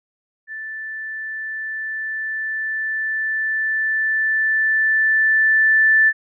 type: tone with level ramp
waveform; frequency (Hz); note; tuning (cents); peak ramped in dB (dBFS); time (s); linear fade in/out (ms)
sine; 1760; A6; 0; -28 to -10; 0.47-6.13; 50
effects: none